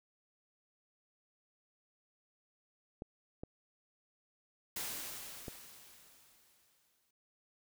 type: clicks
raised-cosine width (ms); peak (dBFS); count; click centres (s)
2; -29; 3; 3.021 / 3.435 / 5.482
type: noise with exponential decay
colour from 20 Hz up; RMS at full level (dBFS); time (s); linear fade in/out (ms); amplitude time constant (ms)
white; -39; 4.76-7.11; 5; 510
effects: none